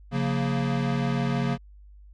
square chord, Bb minor, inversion first, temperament equal with one note detuned, 138.59 / 178.9 / 233.1 Hz, Db3 / F3 / Bb3, 0 / +42 / 0 cents, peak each -27 / -31 / -29 dBFS, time 0.11-1.58 s, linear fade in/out 50 ms, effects added 50 Hz sine -46 dBFS peak until 2.13 s + low-pass 4000 Hz 12 dB/octave

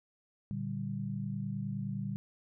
sine chord, G minor, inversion first, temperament equal, 116.54 / 146.83 / 196 Hz, Bb2 / D3 / G3, 0 / 0 / 0 cents, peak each -39 / -39 / -37 dBFS, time 0.51-2.16 s, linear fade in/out 0 ms, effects none

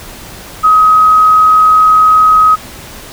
sine tone, 1265 Hz, D#6, 28 cents sharp, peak -3 dBFS, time 0.63-2.56 s, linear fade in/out 20 ms, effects pink hiss -30 dBFS RMS until 3.12 s

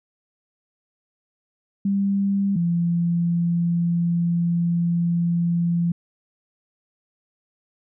sine tone pair in turn, 197.9 / 171.06 Hz, G3 / F3, +17 / -36 cents, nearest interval minor third, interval 253 cents, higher first, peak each -18 dBFS, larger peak neither, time 1.85-2.56 / 2.56-5.92 s, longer second, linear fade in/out 5 ms, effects none

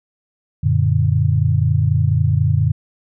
sine chord, Gb augmented, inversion none, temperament equal, 92.5 / 116.54 / 146.83 Hz, Gb2 / Bb2 / D3, 0 / 0 / 0 cents, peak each -17 dBFS, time 0.63-2.72 s, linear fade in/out 10 ms, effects none

